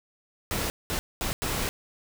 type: noise bursts at uneven times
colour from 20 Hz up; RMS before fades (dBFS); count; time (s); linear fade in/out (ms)
pink; -29; 4; 0.51-0.7 / 0.9-0.99 / 1.21-1.33 / 1.42-1.69; 0
effects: none